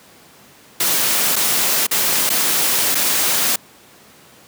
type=noise with dropouts; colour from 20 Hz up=white; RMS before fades=-17 dBFS; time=0.8-3.56 s; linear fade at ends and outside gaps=5 ms; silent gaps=1.358-1.362 / 1.868-1.911 / 2.294-2.3 / 2.948-2.952 s; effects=pink hiss -46 dBFS RMS until 4.47 s + high-pass 150 Hz 12 dB/octave